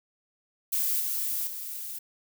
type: noise with level steps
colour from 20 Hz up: violet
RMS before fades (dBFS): -27 / -30 / -37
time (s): 0.72-1.99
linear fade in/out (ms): 10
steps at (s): 1 / 1.47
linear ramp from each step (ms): 2
effects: none

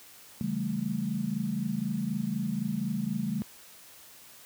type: chord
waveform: sine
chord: A dominant seventh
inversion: first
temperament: equal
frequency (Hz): 138.59 / 164.81 / 196 / 220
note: C#3 / E3 / G3 / A3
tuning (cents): 0 / 0 / 0 / 0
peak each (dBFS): -37 / -37 / -32 / -32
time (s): 0.41-3.42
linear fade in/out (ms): 0
effects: white hiss -52 dBFS RMS until 4.45 s + high-pass 60 Hz 12 dB/octave

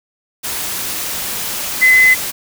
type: tone in noise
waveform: sine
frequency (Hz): 2030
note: B6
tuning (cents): +47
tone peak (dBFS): -6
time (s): 1.81-2.15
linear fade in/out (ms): 20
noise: white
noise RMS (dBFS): -22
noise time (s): 0.43-2.32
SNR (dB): +13
effects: none

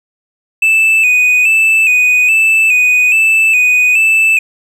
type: tone with vibrato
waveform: triangle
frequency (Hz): 2561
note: D#7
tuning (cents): +49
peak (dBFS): -5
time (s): 0.62-4.39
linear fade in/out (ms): 5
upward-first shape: square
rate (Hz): 1.2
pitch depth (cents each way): 51
effects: none

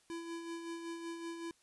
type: tone with tremolo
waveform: square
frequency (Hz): 335.1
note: E4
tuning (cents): +29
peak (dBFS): -40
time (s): 0.1-1.51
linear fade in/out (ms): 0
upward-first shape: sine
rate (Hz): 5.3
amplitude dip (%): 45
effects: white hiss -70 dBFS RMS until 1.62 s + resampled to 24000 Hz

